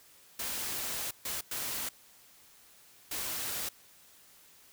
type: noise bursts at uneven times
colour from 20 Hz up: white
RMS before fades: -36 dBFS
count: 4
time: 0.39-1.11 / 1.25-1.41 / 1.51-1.89 / 3.11-3.69 s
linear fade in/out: 5 ms
effects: white hiss -59 dBFS RMS until 4.72 s